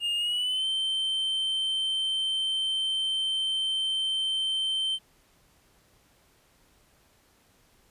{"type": "tone with pitch glide", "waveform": "triangle", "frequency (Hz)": [2833, 3107], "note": ["F7", "G7"], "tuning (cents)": [24, -16], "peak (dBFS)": -24, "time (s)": [0, 4.99], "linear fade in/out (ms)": 50, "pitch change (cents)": 160, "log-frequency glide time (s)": [0.17, 0.67], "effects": ["pink hiss -63 dBFS RMS until 7.9 s", "resampled to 32000 Hz"]}